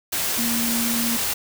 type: tone in noise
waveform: sine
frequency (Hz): 233.1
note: A#3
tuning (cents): 0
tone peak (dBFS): -24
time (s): 0.38-1.17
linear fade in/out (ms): 10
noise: white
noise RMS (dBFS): -24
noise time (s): 0.12-1.34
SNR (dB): -3
effects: none